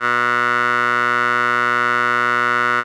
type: tone with band-pass filter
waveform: 15% pulse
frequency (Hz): 121.5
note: B2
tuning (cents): -28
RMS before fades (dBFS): -17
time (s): 0-2.84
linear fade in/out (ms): 50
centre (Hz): 1500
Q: 7.2
effects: none

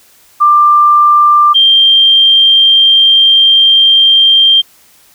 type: tone pair in turn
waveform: sine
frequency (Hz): 1187 / 3175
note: D6 / G7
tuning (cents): +18 / +21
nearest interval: octave + perfect fourth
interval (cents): 1703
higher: second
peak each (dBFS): -3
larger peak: neither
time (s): 0.4-1.54 / 1.54-4.62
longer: second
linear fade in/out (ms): 20
effects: white hiss -45 dBFS RMS until 5.14 s

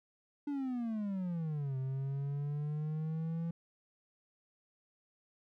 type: exponential two-way sweep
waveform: triangle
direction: down then up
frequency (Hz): 293.7 to 130.81 to 168.4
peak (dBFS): -32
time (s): 0.47-3.51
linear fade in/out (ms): 5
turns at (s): 1.77
effects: none

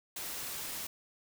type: noise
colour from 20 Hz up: white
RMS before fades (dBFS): -40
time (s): 0.16-0.87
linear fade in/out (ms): 5
effects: none

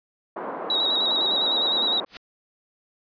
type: band-pass noise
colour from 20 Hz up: white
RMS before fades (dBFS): -32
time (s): 0.36-2.05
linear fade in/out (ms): 5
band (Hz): 240 to 1100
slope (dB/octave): 24
type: tone with vibrato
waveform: sine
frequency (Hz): 3838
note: A#7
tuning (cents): +50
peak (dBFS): -20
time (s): 0.7-2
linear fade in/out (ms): 2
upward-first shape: square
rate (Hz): 9.8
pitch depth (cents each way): 32
type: noise with exponential growth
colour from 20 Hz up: white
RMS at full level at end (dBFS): -30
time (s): 2.06-2.17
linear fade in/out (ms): 2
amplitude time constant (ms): 23
effects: resampled to 11025 Hz

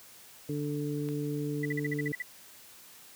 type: harmonic tone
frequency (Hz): 146.83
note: D3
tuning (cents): 0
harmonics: 1 / 2 / 3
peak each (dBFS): -34 / -34 / -37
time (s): 0.49-2.12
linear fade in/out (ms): 2
type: click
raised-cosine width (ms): 0.3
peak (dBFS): -30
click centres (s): 1.088
type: tone bursts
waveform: sine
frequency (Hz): 1975.5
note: B6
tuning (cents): 0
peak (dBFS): -31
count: 9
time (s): 1.63-2.223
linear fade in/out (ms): 5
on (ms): 25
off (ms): 46
effects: white hiss -53 dBFS RMS until 3.15 s + high-pass 60 Hz 12 dB/octave

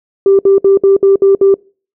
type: tone bursts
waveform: sine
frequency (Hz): 392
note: G4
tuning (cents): 0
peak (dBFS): -3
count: 7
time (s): 0.26-1.542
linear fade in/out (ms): 2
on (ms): 130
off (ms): 62
effects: noise-tail reverb RT60 0.4 s tail -26 dB re dry + tanh soft clip ceiling 0 dBFS

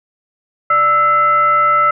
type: tone with frequency modulation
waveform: sine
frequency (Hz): 1318.5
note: E6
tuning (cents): 0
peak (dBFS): -9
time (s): 0.7-1.91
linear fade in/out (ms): 5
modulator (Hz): 727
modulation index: 0.48
effects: none

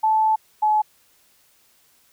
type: tone pair in turn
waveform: sine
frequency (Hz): 873 / 854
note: A5 / G#5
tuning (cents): -14 / +48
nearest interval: unison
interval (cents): 38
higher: first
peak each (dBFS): -15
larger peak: neither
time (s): 0.03-0.36 / 0.62-0.82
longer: first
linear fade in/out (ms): 10
effects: white hiss -59 dBFS RMS until 2.12 s

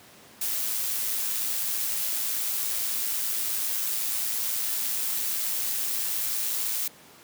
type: noise with amplitude modulation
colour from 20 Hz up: blue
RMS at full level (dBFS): -27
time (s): 0.41-6.88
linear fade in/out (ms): 5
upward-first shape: sine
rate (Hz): 110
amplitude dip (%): 30
effects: pink hiss -51 dBFS RMS until 7.23 s + high-pass 150 Hz 12 dB/octave

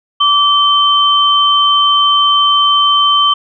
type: tone pair together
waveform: sine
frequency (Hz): 1160 / 3097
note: D6 / G7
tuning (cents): -22 / -22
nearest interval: octave + perfect fourth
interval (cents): 1700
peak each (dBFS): -10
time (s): 0.2-3.34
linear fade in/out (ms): 10
effects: none

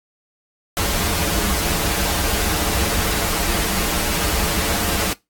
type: noise with comb filter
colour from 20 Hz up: pink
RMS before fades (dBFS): -20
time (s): 0.77-5.13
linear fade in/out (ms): 0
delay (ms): 7.9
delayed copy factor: -0.95
effects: noise-tail reverb RT60 0.2 s tail -21 dB re dry + AAC 64 kbps

